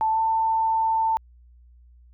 sine tone with pitch glide, 880 to 892.8 Hz, A5 to A5, 0 to +25 cents, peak -19 dBFS, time 0.01-1.17 s, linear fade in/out 0 ms, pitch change +25 cents, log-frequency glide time 0.11-0.19 s, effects added 60 Hz sine -49 dBFS peak until 2.13 s

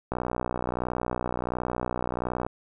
click train, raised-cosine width 1 ms, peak -14 dBFS, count 145, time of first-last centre 0.12-2.465 s, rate 61.4 Hz, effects none

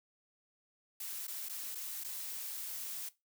blue noise with dropouts, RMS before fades -42 dBFS, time 1-3.09 s, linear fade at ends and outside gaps 5 ms, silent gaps 1.27-1.279 / 1.487-1.494 / 1.749-1.753 / 2.038-2.045 s, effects noise-tail reverb RT60 0.2 s tail -17 dB re dry

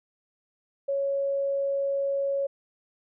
sine tone, 554.4 Hz, C#5, in tune, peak -24 dBFS, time 0.88-2.47 s, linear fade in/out 10 ms, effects none

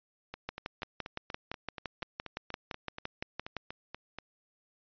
two click trains, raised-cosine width 0.3 ms, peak -24 / -19 dBFS, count 17 / 19, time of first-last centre 0.34-4.186 / 0.49-3.567 s, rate 4.16 / 5.85 Hz, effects resampled to 11025 Hz

